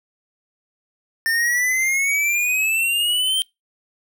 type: exponential sweep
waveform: square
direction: up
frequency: 1799 to 3162 Hz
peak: -18 dBFS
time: 1.26-3.42 s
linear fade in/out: 0 ms
effects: noise-tail reverb RT60 0.2 s tail -24 dB re dry